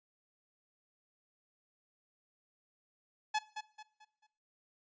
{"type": "tone with echo", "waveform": "sawtooth", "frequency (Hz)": 855, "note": "A5", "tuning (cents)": -50, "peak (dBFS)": -26, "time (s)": [3.34, 3.39], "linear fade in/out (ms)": 10, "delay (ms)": 220, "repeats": 4, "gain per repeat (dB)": -9, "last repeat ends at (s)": 4.27, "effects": ["noise-tail reverb RT60 0.6 s tail -20 dB re dry", "resampled to 16000 Hz"]}